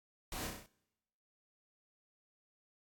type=noise with echo; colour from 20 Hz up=pink; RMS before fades=-43 dBFS; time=0.32-0.47 s; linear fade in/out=2 ms; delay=32 ms; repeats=6; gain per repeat=-3 dB; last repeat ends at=0.662 s; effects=noise-tail reverb RT60 1.0 s tail -25 dB re dry + AAC 64 kbps